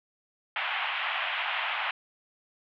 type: band-pass noise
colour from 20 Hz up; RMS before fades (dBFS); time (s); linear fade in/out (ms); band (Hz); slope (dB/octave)
white; -31; 0.56-1.91; 2; 680 to 3100; 48
effects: none